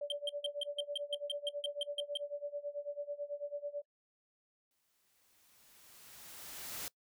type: tone with tremolo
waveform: sine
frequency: 579 Hz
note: D5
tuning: 25 cents flat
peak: -35 dBFS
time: 0.01-3.82 s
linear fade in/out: 5 ms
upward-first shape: sine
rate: 9.1 Hz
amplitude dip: 90%
type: tone bursts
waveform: triangle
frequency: 3162 Hz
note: G7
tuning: 14 cents sharp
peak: -31 dBFS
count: 13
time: 0.1-2.173 s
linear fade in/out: 2 ms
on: 21 ms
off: 150 ms
type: noise with exponential growth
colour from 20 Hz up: white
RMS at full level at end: -41 dBFS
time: 4.71-6.88 s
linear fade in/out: 1 ms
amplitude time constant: 470 ms
effects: noise-tail reverb RT60 0.1 s tail -22 dB re dry